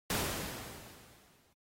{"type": "noise with exponential decay", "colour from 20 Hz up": "pink", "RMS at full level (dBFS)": -31, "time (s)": [0.1, 1.53], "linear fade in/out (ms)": 2, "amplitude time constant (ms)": 310, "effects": ["high-pass 60 Hz 12 dB/octave", "AAC 48 kbps"]}